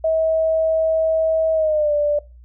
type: tone with pitch glide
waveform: sine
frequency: 642 to 588.7 Hz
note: E5 to D5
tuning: -46 to +4 cents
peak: -15 dBFS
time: 0.04-2.19 s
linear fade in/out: 5 ms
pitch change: -150 cents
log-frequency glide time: 1.53-1.93 s
effects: noise-tail reverb RT60 0.3 s tail -22 dB re dry + added 60 Hz sine -41 dBFS peak until 2.44 s